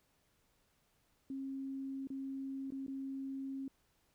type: tone with dropouts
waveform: sine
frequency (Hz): 270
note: C#4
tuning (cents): -45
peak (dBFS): -39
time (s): 1.3-3.68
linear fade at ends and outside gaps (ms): 2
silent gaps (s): 2.072-2.102 / 2.705-2.721 / 2.865-2.88
effects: pink hiss -75 dBFS RMS until 4.14 s